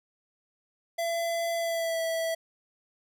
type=tone with pitch glide; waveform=square; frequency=674 to 655.9 Hz; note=E5 to E5; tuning=+38 to -9 cents; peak=-28 dBFS; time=0.98-2.35 s; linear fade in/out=10 ms; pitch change=-47 cents; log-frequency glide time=1.56-2.01 s; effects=none